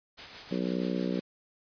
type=noise with tremolo; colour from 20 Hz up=white; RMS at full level=-41 dBFS; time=0.17-1.21 s; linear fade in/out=20 ms; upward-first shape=triangle; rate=6.2 Hz; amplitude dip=45%
type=harmonic tone; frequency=61.74 Hz; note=B1; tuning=in tune; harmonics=3 / 4 / 5 / 6 / 7 / 8 / 9; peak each=-32 / -34 / -36 / -38 / -39 / -40 / -41 dBFS; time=0.51-1.2 s; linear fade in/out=5 ms
effects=resampled to 11025 Hz